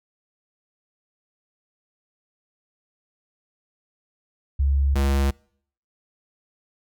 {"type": "tone pair in turn", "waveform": ["sine", "square"], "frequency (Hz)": [69.3, 68.86], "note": ["C#2", "C#2"], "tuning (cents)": [0, -11], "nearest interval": "unison", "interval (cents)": 11, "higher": "first", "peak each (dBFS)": [-17, -19], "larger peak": "first", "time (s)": [[4.59, 4.95], [4.95, 5.31]], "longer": "neither", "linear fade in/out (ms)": 10, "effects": ["noise-tail reverb RT60 0.6 s tail -26 dB re dry"]}